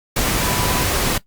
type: tone in noise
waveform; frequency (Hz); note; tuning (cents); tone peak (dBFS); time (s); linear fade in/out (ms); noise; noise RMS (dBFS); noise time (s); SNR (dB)
sine; 987.8; B5; 0; -29; 0.41-0.84; 5; pink; -19; 0.16-1.18; -13
effects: noise-tail reverb RT60 0.1 s tail -18 dB re dry + Opus 48 kbps